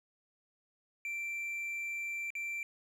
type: tone with dropouts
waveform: triangle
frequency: 2349 Hz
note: D7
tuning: in tune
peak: -34 dBFS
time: 1.05-2.63 s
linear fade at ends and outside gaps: 1 ms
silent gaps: 2.304-2.352 s
effects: none